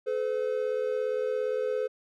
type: tone pair together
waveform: triangle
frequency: 431.6 / 509 Hz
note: A4 / C5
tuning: -33 / -48 cents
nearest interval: minor third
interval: 285 cents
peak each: -28 / -27 dBFS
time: 0.06-1.88 s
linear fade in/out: 20 ms
effects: none